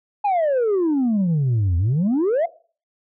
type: exponential two-way sweep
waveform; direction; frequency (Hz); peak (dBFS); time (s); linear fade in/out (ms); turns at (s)
sine; down then up; 847 to 82.41 to 718; -14; 0.24-2.46; 10; 1.77
effects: noise-tail reverb RT60 0.4 s tail -20 dB re dry + tanh soft clip ceiling -15 dBFS